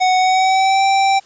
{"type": "tone with pitch glide", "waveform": "square", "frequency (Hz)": [742, 780.2], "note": ["F#5", "G5"], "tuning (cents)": [5, -8], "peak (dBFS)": -12, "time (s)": [0, 1.2], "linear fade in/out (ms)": 20, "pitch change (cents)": 87, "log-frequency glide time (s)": [0.18, 0.84], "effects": ["white hiss -48 dBFS RMS until 1.25 s", "resampled to 16000 Hz"]}